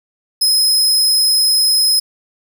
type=tone; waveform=sawtooth; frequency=5110 Hz; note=D#8; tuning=45 cents sharp; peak=-8 dBFS; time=0.41-2 s; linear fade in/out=10 ms; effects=none